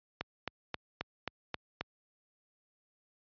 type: click train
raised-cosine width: 0.3 ms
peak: -18 dBFS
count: 7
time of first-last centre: 0.21-1.81 s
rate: 3.75 Hz
effects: high-pass 60 Hz 12 dB/octave + resampled to 11025 Hz